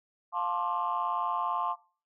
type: chord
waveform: sine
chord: D minor seventh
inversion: first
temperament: just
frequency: 704.8 / 881 / 1057.2 / 1174.7 Hz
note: F5 / A5 / C6 / D6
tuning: +16 / +2 / +18 / 0 cents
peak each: -35 / -33 / -30 / -35 dBFS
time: 0.32-1.76 s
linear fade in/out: 50 ms
effects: noise-tail reverb RT60 0.4 s tail -21 dB re dry + tanh soft clip ceiling -20 dBFS